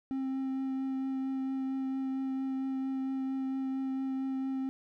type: tone with vibrato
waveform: triangle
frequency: 265.7 Hz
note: C4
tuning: 27 cents sharp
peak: -29 dBFS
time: 0.11-4.69 s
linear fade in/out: 0 ms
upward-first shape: triangle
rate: 4.4 Hz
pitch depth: 12 cents each way
effects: none